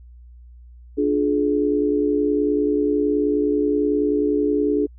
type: chord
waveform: sine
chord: D diminished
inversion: none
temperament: just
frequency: 293.7 / 352.4 / 422.9 Hz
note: D4 / F4 / Ab4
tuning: 0 / +16 / +31 cents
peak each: -20 / -26 / -20 dBFS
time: 0.97-4.87 s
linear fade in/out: 20 ms
effects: added 60 Hz sine -41 dBFS peak until 4.98 s